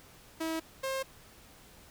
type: tone pair in turn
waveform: sawtooth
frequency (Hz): 322.9 / 533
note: E4 / C5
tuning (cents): -36 / +32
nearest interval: major sixth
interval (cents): 868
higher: second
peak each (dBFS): -28 / -28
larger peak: neither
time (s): 0.4-0.6 / 0.83-1.03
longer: neither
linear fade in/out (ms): 10
effects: pink hiss -56 dBFS RMS until 1.9 s